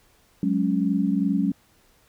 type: chord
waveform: sine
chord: F# suspended second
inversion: none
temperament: equal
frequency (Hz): 185 / 207.7 / 277.2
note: F#3 / G#3 / C#4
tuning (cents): 0 / 0 / 0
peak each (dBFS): -24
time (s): 0.43-1.52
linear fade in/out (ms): 2
effects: pink hiss -60 dBFS RMS until 2.08 s